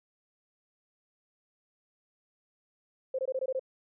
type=tone bursts; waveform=sine; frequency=523.3 Hz; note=C5; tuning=in tune; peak=-28 dBFS; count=7; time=3.14-3.595 s; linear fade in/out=5 ms; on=47 ms; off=21 ms; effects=none